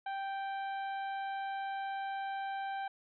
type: harmonic tone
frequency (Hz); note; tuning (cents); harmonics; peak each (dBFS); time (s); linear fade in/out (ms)
783; G5; -2; 1 / 2 / 3 / 4 / 5; -36 / -44 / -53 / -55 / -59; 0.06-2.88; 5
effects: none